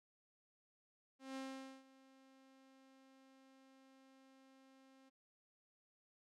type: tone with ADSR envelope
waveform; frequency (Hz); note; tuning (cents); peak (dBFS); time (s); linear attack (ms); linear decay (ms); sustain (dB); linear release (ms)
sawtooth; 266.2; C4; +30; -40; 1.19-5.1; 170; 470; -21; 18
effects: low-pass 8000 Hz 12 dB/octave